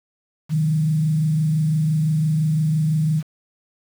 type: tone with frequency modulation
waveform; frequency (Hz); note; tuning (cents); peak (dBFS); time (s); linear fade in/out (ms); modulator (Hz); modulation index
sine; 155.56; D#3; 0; -16; 0.49-3.23; 50; 25.9; 0.38
effects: 7-bit